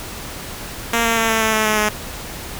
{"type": "tone with pitch steps", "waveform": "5% pulse", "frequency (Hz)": [231.7, 228.8, 225.9, 223, 220.2, 217.4, 214.7, 212], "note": ["A#3", "A#3", "A3", "A3", "A3", "A3", "A3", "G#3"], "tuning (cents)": [-10, -32, 46, 23, 2, -21, -42, 36], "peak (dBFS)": -4, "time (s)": [0.93, 1.89], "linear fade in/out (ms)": 5, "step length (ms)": 120, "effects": ["pink hiss -31 dBFS RMS until 2.59 s"]}